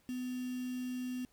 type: tone with quantisation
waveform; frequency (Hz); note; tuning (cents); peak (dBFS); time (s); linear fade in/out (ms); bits
sine; 251.3; B3; +30; -36; 0.09-1.25; 0; 8
effects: pink hiss -70 dBFS RMS until 1.32 s